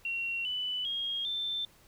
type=tone with pitch steps; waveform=sine; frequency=2740 / 2988 / 3258 / 3553 Hz; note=F7 / F#7 / G#7 / A7; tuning=-34 / +16 / -34 / +16 cents; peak=-31 dBFS; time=0.05-1.65 s; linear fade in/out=2 ms; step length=400 ms; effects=pink hiss -61 dBFS RMS until 1.87 s